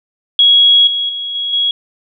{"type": "tone with level steps", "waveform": "sine", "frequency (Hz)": 3322, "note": "G#7", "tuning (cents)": 0, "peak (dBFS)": [-5, -14, -19, -16, -11], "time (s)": [0.39, 1.71], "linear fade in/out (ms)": 2, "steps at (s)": [0.87, 1.09, 1.35, 1.53], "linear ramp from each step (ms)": 2, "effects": []}